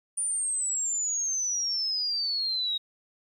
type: exponential sweep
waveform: sine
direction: down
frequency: 9397 to 3776 Hz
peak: -26 dBFS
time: 0.17-2.78 s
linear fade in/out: 10 ms
effects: 10-bit